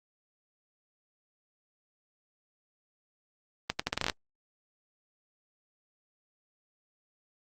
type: accelerating click train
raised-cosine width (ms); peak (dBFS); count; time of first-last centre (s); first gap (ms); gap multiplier
0.2; -10; 10; 3.7-4.098; 95; 0.79
effects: Opus 32 kbps